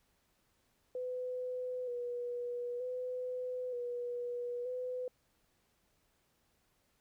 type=tone with vibrato; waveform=sine; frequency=493.9 Hz; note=B4; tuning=in tune; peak=-36 dBFS; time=0.95-5.08 s; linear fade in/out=2 ms; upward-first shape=square; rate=0.54 Hz; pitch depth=31 cents each way; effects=pink hiss -75 dBFS RMS until 7 s